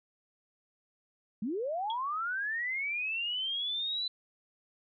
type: linear sweep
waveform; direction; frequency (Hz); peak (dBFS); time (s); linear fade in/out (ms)
sine; up; 190 to 4025; -31; 1.42-4.08; 5
type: tone with exponential decay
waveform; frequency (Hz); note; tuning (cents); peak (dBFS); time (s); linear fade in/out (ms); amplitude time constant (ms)
sine; 3322; G#7; 0; -32; 1.9-1.98; 2; 16
effects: none